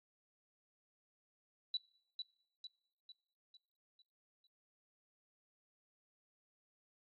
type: tone with echo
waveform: sine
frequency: 3951 Hz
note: B7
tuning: in tune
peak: -34 dBFS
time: 1.74-1.77 s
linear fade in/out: 2 ms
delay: 450 ms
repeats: 6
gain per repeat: -6 dB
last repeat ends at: 4.47 s
effects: noise-tail reverb RT60 0.7 s tail -23 dB re dry + AAC 64 kbps